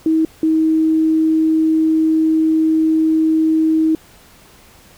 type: tone pair in turn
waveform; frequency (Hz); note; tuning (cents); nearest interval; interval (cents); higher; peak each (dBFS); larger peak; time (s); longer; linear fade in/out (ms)
sine; 319.4 / 317.7; D#4 / D#4; +45 / +36; unison; 9; first; -11; neither; 0.06-0.25 / 0.43-3.95; second; 2
effects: pink hiss -46 dBFS RMS until 4.97 s